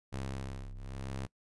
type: ring-modulated tone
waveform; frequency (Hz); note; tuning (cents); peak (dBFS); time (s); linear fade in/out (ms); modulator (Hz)
sawtooth; 66.8; C2; +36; -31; 0.12-1.27; 20; 33
effects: noise-tail reverb RT60 0.1 s tail -22 dB re dry + resampled to 24000 Hz